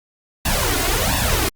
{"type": "noise with flanger", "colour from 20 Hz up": "pink", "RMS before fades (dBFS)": -19, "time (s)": [0.45, 1.49], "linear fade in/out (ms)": 5, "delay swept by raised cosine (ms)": [1.1, 2.9], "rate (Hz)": 1.4, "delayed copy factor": 0.85, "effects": ["Opus 48 kbps"]}